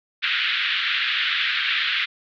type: band-pass noise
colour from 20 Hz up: white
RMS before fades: -23 dBFS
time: 0.22-2.06 s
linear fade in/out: 20 ms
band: 1400 to 3700 Hz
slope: 48 dB/octave
effects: none